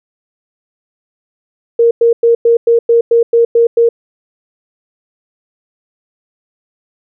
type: tone bursts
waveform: sine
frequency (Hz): 466.2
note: A#4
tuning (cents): 0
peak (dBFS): -5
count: 10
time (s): 1.79-3.89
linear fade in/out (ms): 5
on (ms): 120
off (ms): 100
effects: none